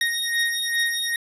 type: beating tone pair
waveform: 25% pulse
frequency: 1864.7 / 1867.2 Hz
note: A#6 / A#6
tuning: 0 / +2 cents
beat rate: 2.5 Hz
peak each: -21 dBFS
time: 0.01-1.16 s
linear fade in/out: 2 ms
effects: resampled to 32000 Hz